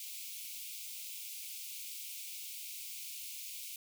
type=high-pass noise; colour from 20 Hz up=white; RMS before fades=-45 dBFS; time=0-3.76 s; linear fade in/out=2 ms; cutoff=2200 Hz; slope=96 dB/octave; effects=none